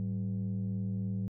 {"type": "tone pair together", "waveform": "sine", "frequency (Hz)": [106.7, 190.12], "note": ["G#2", "F#3"], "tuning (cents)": [47, 47], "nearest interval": "minor seventh", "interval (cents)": 1000, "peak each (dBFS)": [-32, -32], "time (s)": [0, 1.28], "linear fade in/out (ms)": 0, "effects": ["tanh soft clip ceiling -28 dBFS"]}